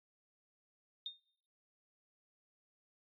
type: tone with exponential decay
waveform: sine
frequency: 3664 Hz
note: A#7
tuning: 31 cents flat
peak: -36 dBFS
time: 1.06-1.2 s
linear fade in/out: 1 ms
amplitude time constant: 29 ms
effects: noise-tail reverb RT60 0.8 s tail -26 dB re dry + AAC 32 kbps